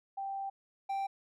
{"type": "tone pair in turn", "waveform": ["sine", "triangle"], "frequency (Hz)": [784, 784], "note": ["G5", "G5"], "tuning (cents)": [0, 0], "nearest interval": "unison", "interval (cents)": 0, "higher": "neither", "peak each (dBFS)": [-35, -30], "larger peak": "second", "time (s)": [[0.17, 0.5], [0.89, 1.07]], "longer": "first", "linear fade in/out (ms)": 10, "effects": []}